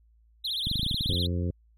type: tone with vibrato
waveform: triangle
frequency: 3625 Hz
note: A#7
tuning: 49 cents flat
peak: -27 dBFS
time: 0.44-1.27 s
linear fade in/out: 10 ms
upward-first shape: triangle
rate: 16 Hz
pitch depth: 280 cents each way
type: clicks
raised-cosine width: 5 ms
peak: -19 dBFS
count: 12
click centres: 0.67 / 0.714 / 0.757 / 0.795 / 0.831 / 0.864 / 0.912 / 0.944 / 1.009 / 1.06 / 1.095 / 1.134 s
type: harmonic tone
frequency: 87.7 Hz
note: F2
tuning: 8 cents sharp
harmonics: 1 / 2 / 3 / 4 / 5 / 6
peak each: -27 / -33 / -37 / -39 / -41 / -43 dBFS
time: 1.09-1.51 s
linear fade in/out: 5 ms
effects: added 56 Hz sine -58 dBFS peak until 1.77 s